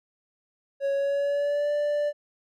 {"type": "tone with pitch glide", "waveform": "triangle", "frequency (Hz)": [554.4, 587.4], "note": ["C#5", "D5"], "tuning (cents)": [0, 0], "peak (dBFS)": -21, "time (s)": [0.8, 2.13], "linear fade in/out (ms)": 50, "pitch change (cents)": 100, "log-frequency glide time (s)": [0.94, 1.72], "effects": []}